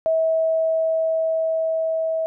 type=tone with level ramp; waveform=sine; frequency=646 Hz; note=E5; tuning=35 cents flat; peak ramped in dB=-16 to -20 dBFS; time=0.06-2.26 s; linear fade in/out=0 ms; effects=none